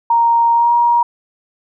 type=tone with pitch glide; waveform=sine; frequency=932.3 to 948 Hz; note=A#5 to A#5; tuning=0 to +29 cents; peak=-9 dBFS; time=0.1-1.03 s; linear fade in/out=5 ms; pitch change=+29 cents; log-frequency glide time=0.53-0.72 s; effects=none